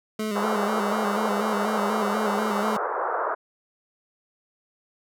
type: tone with vibrato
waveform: 25% pulse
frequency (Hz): 210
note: G#3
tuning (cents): +19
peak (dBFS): -22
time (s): 0.19-2.77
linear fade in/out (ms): 5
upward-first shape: square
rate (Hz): 4.1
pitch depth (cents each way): 48
type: band-pass noise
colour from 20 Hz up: white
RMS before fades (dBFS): -27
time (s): 0.35-3.35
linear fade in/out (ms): 10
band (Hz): 390 to 1400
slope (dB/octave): 48
effects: none